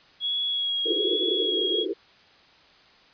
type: tone with vibrato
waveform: sine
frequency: 3328 Hz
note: G#7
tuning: 3 cents sharp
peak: -24 dBFS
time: 0.2-1.86 s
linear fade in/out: 50 ms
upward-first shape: sine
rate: 1.2 Hz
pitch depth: 20 cents each way
type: band-pass noise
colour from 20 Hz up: pink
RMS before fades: -28 dBFS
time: 0.85-1.94 s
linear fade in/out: 20 ms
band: 320 to 470 Hz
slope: 96 dB/octave
effects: white hiss -55 dBFS RMS until 3.13 s + resampled to 11025 Hz